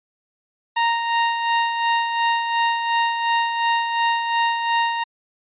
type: tone with tremolo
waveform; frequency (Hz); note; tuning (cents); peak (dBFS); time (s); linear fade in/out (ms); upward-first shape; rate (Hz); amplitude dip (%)
sawtooth; 930; A#5; -4; -12; 0.76-5.04; 10; sine; 2.8; 50
effects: resampled to 8000 Hz